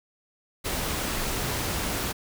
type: noise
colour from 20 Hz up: pink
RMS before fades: -29 dBFS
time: 0.64-2.13 s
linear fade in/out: 20 ms
effects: none